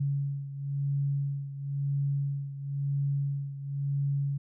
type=beating tone pair; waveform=sine; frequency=140 / 140.98 Hz; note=C#3 / C#3; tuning=+18 / +30 cents; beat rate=0.98 Hz; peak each=-29 / -34 dBFS; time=0-4.38 s; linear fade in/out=10 ms; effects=none